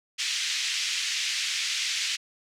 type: band-pass noise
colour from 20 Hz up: pink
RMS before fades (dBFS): -29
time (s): 0.18-2.17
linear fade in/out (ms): 20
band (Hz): 2200 to 6700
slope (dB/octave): 24
effects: none